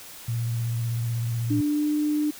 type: tone with vibrato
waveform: sine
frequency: 116.54 Hz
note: A#2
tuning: in tune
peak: -24 dBFS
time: 0.28-1.61 s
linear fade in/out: 5 ms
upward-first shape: sine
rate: 16 Hz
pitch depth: 29 cents each way
type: tone with pitch glide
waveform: sine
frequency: 295 to 299.3 Hz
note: D4 to D4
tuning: +8 to +33 cents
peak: -21 dBFS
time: 1.5-2.31 s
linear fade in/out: 10 ms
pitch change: +25 cents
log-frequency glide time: 1.66-1.88 s
effects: white hiss -43 dBFS RMS until 2.39 s